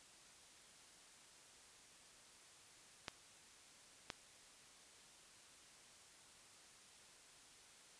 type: clicks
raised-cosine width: 0.2 ms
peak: -25 dBFS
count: 2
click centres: 3.082 / 4.102 s
effects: white hiss -63 dBFS RMS until 7.99 s + resampled to 22050 Hz